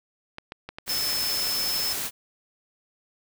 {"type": "clicks", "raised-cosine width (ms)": 0.3, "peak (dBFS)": -20, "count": 9, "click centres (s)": [0.384, 0.521, 0.69, 0.785, 0.879, 1.09, 1.13, 1.239, 1.47]}
{"type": "noise", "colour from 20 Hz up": "white", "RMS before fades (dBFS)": -30, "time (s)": [0.86, 2.11], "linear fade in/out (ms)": 50}
{"type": "tone", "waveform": "sine", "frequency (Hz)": 5250, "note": "E8", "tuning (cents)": -8, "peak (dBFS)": -26, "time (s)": [0.89, 1.93], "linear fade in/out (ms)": 5}
{"effects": []}